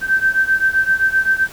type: beating tone pair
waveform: sine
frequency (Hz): 1552 / 1559.7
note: G6 / G6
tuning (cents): -18 / -9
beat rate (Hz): 7.7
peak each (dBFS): -15 / -17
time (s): 0.01-1.48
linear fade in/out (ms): 50
effects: pink hiss -38 dBFS RMS until 1.52 s